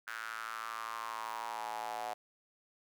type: tone with high-pass filter sweep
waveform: square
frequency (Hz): 56.3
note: A1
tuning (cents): +40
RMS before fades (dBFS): -41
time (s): 0.07-2.14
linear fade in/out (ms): 10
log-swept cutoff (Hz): 1500 to 730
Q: 5.3
effects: none